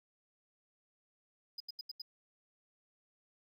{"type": "tone bursts", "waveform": "triangle", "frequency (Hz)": 4978, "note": "D#8", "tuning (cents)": 0, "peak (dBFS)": -39, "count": 5, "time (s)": [1.58, 2.019], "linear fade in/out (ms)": 5, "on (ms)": 23, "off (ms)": 81, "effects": []}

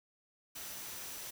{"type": "tone in noise", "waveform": "sine", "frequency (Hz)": 5920, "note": "F#8", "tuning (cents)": 0, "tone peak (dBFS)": -54, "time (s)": [0.55, 1.31], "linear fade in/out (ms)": 10, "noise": "white", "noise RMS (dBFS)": -45, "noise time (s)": [0.55, 1.31], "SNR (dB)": -12, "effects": []}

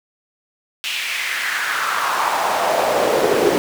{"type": "noise with high-pass filter sweep", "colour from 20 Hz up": "brown", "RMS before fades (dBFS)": -19, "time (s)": [0.84, 3.58], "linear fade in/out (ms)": 0, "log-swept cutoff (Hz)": [2800, 360], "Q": 3, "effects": []}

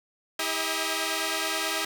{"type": "tone cluster", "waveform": "5% pulse", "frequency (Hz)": [323.2, 401.6, 637], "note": ["E4", "G4", "D#5"], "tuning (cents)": [-34, 42, 41], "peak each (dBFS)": -20, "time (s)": [0.39, 1.85], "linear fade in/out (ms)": 5, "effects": ["7-bit"]}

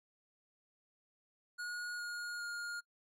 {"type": "tone with pitch steps", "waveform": "square", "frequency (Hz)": [1445, 1432.5, 1420.2], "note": ["F#6", "F6", "F6"], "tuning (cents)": [-41, 44, 29], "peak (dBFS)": -40, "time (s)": [1.58, 2.81], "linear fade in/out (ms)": 20, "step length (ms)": 410, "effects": ["noise-tail reverb RT60 0.1 s tail -26 dB re dry", "low-pass 10000 Hz 12 dB/octave"]}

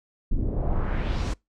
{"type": "noise with low-pass filter sweep", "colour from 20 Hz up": "brown", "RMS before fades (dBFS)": -25, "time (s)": [0.31, 1.34], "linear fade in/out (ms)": 10, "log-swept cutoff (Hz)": [220, 8100], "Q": 1.6, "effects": ["noise-tail reverb RT60 0.2 s tail -25 dB re dry"]}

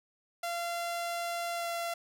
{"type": "tone with pitch glide", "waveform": "sawtooth", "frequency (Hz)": [687, 682.3], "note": ["F5", "F5"], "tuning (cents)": [-29, -41], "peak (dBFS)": -29, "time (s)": [0.43, 1.94], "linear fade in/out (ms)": 5, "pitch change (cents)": -12, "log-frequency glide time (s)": [1.55, 1.67], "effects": []}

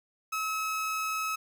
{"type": "tone", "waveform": "30% pulse", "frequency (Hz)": 1288, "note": "E6", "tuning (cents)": -41, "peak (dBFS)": -27, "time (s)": [0.32, 1.36], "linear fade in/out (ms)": 10, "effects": ["10-bit"]}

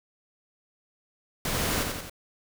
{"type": "noise with echo", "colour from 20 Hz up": "pink", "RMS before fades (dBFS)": -29, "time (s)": [1.45, 1.83], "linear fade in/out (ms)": 2, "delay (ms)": 89, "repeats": 3, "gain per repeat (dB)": -4, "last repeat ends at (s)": 2.097, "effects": []}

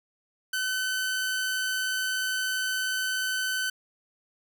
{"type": "tone", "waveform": "sawtooth", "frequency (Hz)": 1519, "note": "F#6", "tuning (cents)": 45, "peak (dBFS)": -23, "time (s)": [0.53, 3.7], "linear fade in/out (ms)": 5, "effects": []}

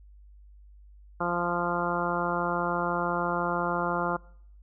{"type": "harmonic tone", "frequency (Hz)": 174, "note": "F3", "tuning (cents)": -6, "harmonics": [1, 2, 3, 4, 5, 6, 7, 8], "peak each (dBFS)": [-34, -34, -34, -34, -34, -34, -34, -34], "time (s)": [1.2, 4.17], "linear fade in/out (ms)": 10, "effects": ["noise-tail reverb RT60 0.7 s tail -24 dB re dry", "added 50 Hz sine -49 dBFS peak until 4.62 s"]}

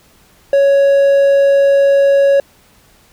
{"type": "tone", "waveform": "triangle", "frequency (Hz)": 556, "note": "C#5", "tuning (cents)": 5, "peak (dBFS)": -5, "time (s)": [0.53, 2.4], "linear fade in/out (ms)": 2, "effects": ["pink hiss -49 dBFS RMS until 3.12 s"]}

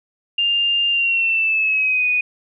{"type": "tone with pitch glide", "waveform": "sine", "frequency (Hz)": [2801, 2481], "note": ["F7", "D#7"], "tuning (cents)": [4, -6], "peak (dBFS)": -15, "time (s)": [0.38, 2.21], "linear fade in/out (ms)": 5, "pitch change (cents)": -210, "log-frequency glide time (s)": [0.9, 2.08], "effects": []}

